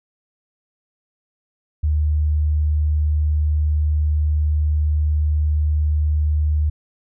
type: tone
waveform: sine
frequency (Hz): 75.7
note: D#2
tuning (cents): -47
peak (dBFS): -15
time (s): 1.83-6.7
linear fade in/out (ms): 10
effects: none